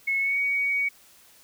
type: tone with pitch glide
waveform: sine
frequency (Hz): 2189 to 2247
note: C#7 to C#7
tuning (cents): -22 to +23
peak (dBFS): -22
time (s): 0.07-0.89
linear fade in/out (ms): 10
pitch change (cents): +45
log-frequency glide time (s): 0.19-0.39
effects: white hiss -55 dBFS RMS until 1.43 s